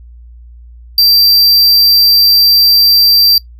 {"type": "tone", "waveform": "square", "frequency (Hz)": 4699, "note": "D8", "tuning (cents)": 0, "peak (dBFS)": -5, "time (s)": [0.98, 3.38], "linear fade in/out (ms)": 2, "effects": ["noise-tail reverb RT60 0.1 s tail -20 dB re dry", "added 59 Hz sine -32 dBFS peak until 3.59 s"]}